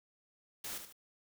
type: noise with echo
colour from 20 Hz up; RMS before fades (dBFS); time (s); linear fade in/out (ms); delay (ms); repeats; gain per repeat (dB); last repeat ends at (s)
white; -42; 0.64-0.78; 5; 73; 2; -7; 0.926
effects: none